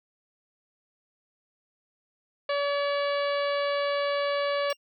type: harmonic tone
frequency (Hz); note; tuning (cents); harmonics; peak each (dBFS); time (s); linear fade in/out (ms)
570; C#5; +48; 1 / 2 / 3 / 4 / 5 / 6 / 7 / 8; -26 / -32 / -36 / -38 / -40 / -42 / -43 / -44; 2.49-4.73; 5
type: tone with exponential decay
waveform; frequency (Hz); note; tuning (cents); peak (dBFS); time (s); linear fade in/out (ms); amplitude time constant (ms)
25% pulse; 2794; F7; 0; -27; 4.7-4.77; 2; 15
effects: none